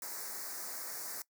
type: band-stop noise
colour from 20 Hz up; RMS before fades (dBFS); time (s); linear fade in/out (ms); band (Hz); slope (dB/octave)
white; -42; 0.02-1.22; 2; 2100 to 4500; 48
effects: noise-tail reverb RT60 0.1 s tail -20 dB re dry + high-pass 300 Hz 12 dB/octave